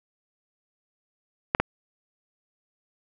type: clicks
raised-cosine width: 0.5 ms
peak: -5 dBFS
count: 2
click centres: 1.549 / 1.6 s
effects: none